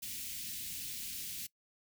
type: band-stop noise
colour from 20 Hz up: white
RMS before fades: -42 dBFS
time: 0.02-1.47 s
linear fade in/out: 10 ms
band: 270 to 2300 Hz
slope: 24 dB/octave
effects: noise-tail reverb RT60 0.1 s tail -21 dB re dry